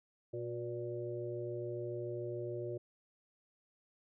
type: harmonic tone with a mistuned harmonic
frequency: 120 Hz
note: B2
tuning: 49 cents flat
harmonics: 1 / 3 / 4 / 5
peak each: -44 / -40 / -47 / -45 dBFS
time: 0.33-2.78 s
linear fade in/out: 10 ms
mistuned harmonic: 5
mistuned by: -38 cents
effects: none